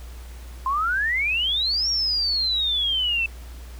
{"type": "exponential two-way sweep", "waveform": "sine", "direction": "up then down", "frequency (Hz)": [1030, 5630, 2632], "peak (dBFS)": -20, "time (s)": [0.66, 3.26], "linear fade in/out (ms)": 2, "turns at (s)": 1.89, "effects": ["added 60 Hz sine -36 dBFS peak until 3.79 s", "pink hiss -48 dBFS RMS until 3.79 s"]}